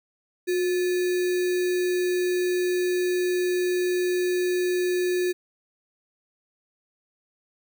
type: tone with sample-and-hold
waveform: sine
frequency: 360.7 Hz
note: F#4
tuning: 44 cents flat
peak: -21 dBFS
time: 0.47-5.33 s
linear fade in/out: 20 ms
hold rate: 2100 Hz
effects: none